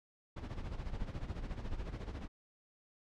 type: noise with tremolo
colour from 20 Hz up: brown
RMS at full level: -38 dBFS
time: 0.36-2.28 s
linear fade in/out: 10 ms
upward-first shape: sine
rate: 14 Hz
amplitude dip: 70%
effects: low-pass 5000 Hz 12 dB/octave